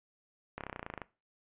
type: slowing click train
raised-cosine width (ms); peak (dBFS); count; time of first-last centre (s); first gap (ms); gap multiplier
0.5; -24; 14; 0.58-1.017; 28; 1.03
effects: noise-tail reverb RT60 0.3 s tail -19 dB re dry + resampled to 8000 Hz